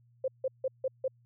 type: tone bursts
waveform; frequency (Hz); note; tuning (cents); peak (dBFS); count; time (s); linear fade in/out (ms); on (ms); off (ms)
sine; 523.3; C5; 0; -27; 5; 0.24-1.08; 5; 40; 160
effects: added 119 Hz sine -61 dBFS peak until 1.25 s